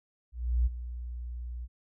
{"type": "tone with ADSR envelope", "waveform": "sine", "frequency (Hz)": 60.2, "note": "B1", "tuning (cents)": -44, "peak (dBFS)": -21, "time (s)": [0.32, 1.68], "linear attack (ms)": 340, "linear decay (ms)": 24, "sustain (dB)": -14, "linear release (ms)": 42, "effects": []}